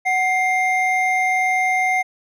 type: tone pair together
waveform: triangle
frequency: 745 / 2107 Hz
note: F#5 / C7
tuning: +12 / +12 cents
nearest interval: octave + tritone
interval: 1800 cents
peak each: -17 dBFS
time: 0.05-2.03 s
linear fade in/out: 20 ms
effects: none